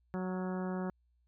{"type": "harmonic tone with a mistuned harmonic", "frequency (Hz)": 185, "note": "F#3", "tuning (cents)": 0, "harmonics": [1, 2, 3, 4, 5, 6, 7, 8, 9], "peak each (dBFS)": [-35, -41, -45, -47, -49, -51, -52, -53, -54], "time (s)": [0.14, 0.9], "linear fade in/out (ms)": 0, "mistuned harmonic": 8, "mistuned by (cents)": -44, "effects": ["added 60 Hz sine -69 dBFS peak until 1.27 s"]}